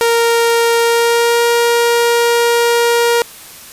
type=tone with pitch glide; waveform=sawtooth; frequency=465.3 to 471.3 Hz; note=A#4 to A#4; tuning=-3 to +19 cents; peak=-6 dBFS; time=0.01-3.22 s; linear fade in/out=0 ms; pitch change=+22 cents; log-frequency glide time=0.8-1.44 s; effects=white hiss -35 dBFS RMS until 3.72 s + resampled to 32000 Hz